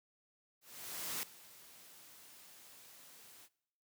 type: noise with ADSR envelope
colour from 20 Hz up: white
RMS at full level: -39 dBFS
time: 0.61-3.49 s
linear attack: 620 ms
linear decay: 3 ms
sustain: -19 dB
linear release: 50 ms
effects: noise-tail reverb RT60 0.8 s tail -22 dB re dry + high-pass 100 Hz 12 dB/octave